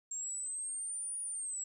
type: exponential two-way sweep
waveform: sine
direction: up then down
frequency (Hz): 7440 to 9650 to 7620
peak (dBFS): -34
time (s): 0.11-1.64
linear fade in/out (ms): 5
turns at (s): 1.21
effects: tanh soft clip ceiling -36 dBFS + 12-bit